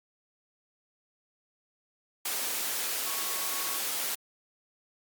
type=tone in noise; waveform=sine; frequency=1108.7 Hz; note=C#6; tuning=in tune; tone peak=-43 dBFS; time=3.06-3.79 s; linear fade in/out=5 ms; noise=white; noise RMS=-32 dBFS; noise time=2.25-4.15 s; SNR=-14 dB; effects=high-pass 300 Hz 12 dB/octave + Opus 48 kbps